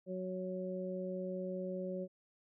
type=harmonic tone; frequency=185 Hz; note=F#3; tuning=in tune; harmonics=1 / 2 / 3; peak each=-41 / -43 / -41 dBFS; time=0.06-2.08 s; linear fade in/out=50 ms; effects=none